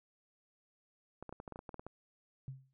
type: clicks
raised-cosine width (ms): 1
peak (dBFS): -31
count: 12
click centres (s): 1.226 / 1.293 / 1.326 / 1.401 / 1.478 / 1.523 / 1.559 / 1.591 / 1.692 / 1.743 / 1.795 / 1.866
type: tone with exponential decay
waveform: sine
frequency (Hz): 133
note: C3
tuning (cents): +29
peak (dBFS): -38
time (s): 2.48-2.73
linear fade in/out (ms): 0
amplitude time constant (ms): 54
effects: none